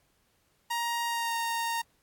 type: tone with pitch glide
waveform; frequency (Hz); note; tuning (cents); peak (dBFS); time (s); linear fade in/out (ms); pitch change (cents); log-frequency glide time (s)
sawtooth; 939 to 925.5; A#5 to A#5; +12 to -13; -25; 0.7-1.82; 10; -25; 1.06-1.34
effects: pink hiss -70 dBFS RMS until 2.02 s + AAC 64 kbps